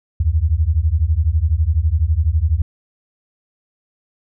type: beating tone pair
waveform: sine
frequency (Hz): 73.42 / 85.42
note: D2 / F2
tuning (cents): 0 / -38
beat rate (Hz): 12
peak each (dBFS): -16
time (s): 0.2-2.62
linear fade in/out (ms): 5
effects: none